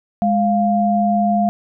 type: tone pair together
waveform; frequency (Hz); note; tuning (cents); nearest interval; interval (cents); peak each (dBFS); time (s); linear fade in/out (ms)
sine; 207.2 / 698.5; G#3 / F5; -4 / 0; octave + major sixth; 2104; -16 / -16; 0.22-1.49; 0
effects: none